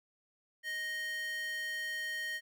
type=tone with high-pass filter; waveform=square; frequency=622.3 Hz; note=D#5; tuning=in tune; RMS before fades=-38 dBFS; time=0.63-2.41 s; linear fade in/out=50 ms; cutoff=2100 Hz; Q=7.1; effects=none